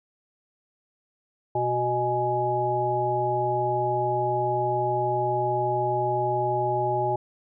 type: harmonic tone with a mistuned harmonic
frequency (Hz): 123.47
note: B2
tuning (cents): 0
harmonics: 1 / 3 / 5 / 7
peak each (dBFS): -31 / -28 / -29 / -25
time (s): 1.55-7.16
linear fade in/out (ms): 5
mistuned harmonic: 7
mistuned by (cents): -57
effects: none